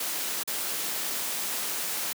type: noise with dropouts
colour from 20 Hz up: white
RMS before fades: -31 dBFS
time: 0-2.13 s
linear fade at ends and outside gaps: 5 ms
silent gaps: 0.434-0.475 s
effects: high-pass 200 Hz 12 dB/octave

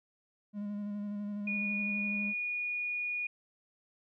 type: tone with vibrato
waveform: triangle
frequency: 205.6 Hz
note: G#3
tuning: 17 cents flat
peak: -33 dBFS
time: 0.53-2.34 s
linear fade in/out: 50 ms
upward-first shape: square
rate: 12 Hz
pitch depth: 17 cents each way
type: tone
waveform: sine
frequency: 2450 Hz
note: D#7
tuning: 27 cents flat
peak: -32 dBFS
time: 1.47-3.27 s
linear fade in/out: 5 ms
effects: none

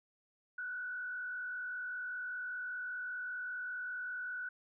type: tone with frequency modulation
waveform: sine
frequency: 1480 Hz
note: F#6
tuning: in tune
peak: -38 dBFS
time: 0.58-4.49 s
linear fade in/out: 5 ms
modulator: 45.1 Hz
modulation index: 0.71
effects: none

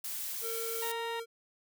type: noise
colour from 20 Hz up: blue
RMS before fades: -38 dBFS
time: 0.04-0.92 s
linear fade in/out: 5 ms
type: tone with pitch glide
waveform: square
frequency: 455.9 to 459.3 Hz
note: A#4 to A#4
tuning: -39 to -26 cents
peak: -38 dBFS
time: 0.41-1.26 s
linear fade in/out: 50 ms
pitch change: +13 cents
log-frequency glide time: 0.79-1.09 s
type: harmonic tone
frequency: 932.3 Hz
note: A#5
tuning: in tune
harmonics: 1 / 2 / 3 / 4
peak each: -38 / -43 / -46 / -46 dBFS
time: 0.82-1.2 s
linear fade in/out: 5 ms
effects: none

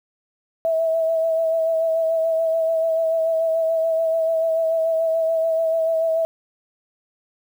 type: tone with vibrato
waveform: sine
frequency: 651 Hz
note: E5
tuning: 22 cents flat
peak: -17 dBFS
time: 0.65-6.25 s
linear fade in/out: 0 ms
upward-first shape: sine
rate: 6.9 Hz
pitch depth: 24 cents each way
effects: 8-bit

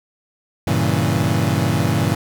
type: chord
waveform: 30% pulse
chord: G diminished seventh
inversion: none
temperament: equal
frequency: 98 / 116.54 / 138.59 / 164.81 Hz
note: G2 / Bb2 / Db3 / Fb3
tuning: 0 / 0 / 0 / 0 cents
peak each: -19 dBFS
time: 0.67-2.15 s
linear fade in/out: 5 ms
effects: none

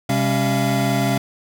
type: tone cluster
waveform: square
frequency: 129 / 200.1 / 274.8 / 685 Hz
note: C3 / G3 / C#4 / F5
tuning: -24 / +36 / -15 / -34 cents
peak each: -22 / -24 / -24 / -24 dBFS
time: 0.09-1.18 s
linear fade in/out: 5 ms
effects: none

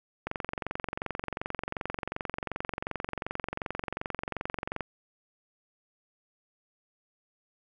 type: click train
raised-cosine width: 0.5 ms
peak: -17 dBFS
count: 104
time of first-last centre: 0.27-4.807 s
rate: 22.7 Hz
effects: none

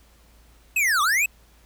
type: linear two-way sweep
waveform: square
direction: down then up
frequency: 2643 to 1108.7 to 2643 Hz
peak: -19 dBFS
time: 0.76-1.26 s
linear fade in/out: 5 ms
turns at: 1.02 s
effects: added 56 Hz sine -53 dBFS peak until 1.65 s + pink hiss -58 dBFS RMS until 1.65 s

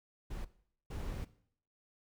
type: noise bursts at uneven times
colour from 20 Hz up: brown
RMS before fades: -40 dBFS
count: 2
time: 0.3-0.45 / 0.9-1.25 s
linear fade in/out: 10 ms
effects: noise-tail reverb RT60 0.6 s tail -17 dB re dry

